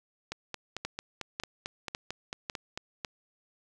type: two click trains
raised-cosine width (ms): 0.2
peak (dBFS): -16 / -18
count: 5 / 12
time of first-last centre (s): 0.85-3.048 / 0.32-2.775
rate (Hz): 1.82 / 4.48
effects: none